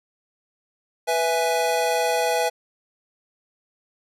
square chord, E major, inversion second, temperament equal, 493.9 / 659.3 / 830.6 Hz, B4 / E5 / G#5, 0 / 0 / 0 cents, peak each -25 dBFS, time 1.07-2.5 s, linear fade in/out 20 ms, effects resampled to 32000 Hz

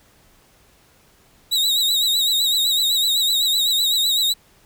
40% pulse tone with vibrato, 3833 Hz, A#7, 47 cents sharp, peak -15 dBFS, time 1.51-4.34 s, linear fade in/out 20 ms, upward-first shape triangle, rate 7.9 Hz, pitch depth 87 cents each way, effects pink hiss -55 dBFS RMS until 4.65 s

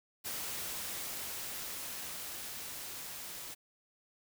white noise with level ramp, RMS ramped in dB -39 to -45 dBFS, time 0.24-3.55 s, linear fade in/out 20 ms, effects none

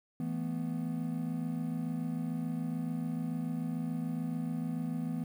triangle chord, E suspended fourth, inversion none, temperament equal, 164.81 / 220 / 246.9 Hz, E3 / A3 / B3, 0 / 0 / 0 cents, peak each -34 / -38 / -34 dBFS, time 0.2-5.24 s, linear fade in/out 2 ms, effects 10-bit

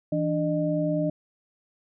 sine tone cluster, 164.5 / 294.9 / 610 Hz, E3 / D4 / D#5, -3 / +7 / -34 cents, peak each -27 dBFS, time 0.12-1.1 s, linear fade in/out 5 ms, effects none

